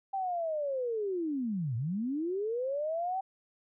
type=linear two-way sweep; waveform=sine; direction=down then up; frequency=790 to 108.7 to 777 Hz; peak=-30 dBFS; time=0.13-3.21 s; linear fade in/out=10 ms; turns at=1.76 s; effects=none